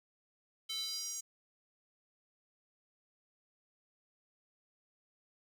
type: tone with high-pass filter sweep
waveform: square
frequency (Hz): 440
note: A4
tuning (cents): 0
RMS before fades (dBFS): -40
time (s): 0.69-1.21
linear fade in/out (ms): 10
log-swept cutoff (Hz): 3400 to 6800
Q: 5.7
effects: none